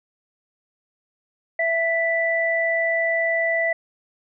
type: tone pair together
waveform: sine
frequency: 663.9 / 1977 Hz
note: E5 / B6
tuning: +12 / +1 cents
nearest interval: octave + perfect fifth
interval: 1889 cents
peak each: -22 / -21 dBFS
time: 1.59-3.73 s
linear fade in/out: 5 ms
effects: none